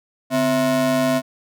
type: ring-modulated tone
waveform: square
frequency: 200 Hz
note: G3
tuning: 35 cents sharp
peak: -14 dBFS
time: 0.3-1.22 s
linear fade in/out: 50 ms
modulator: 457 Hz
effects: none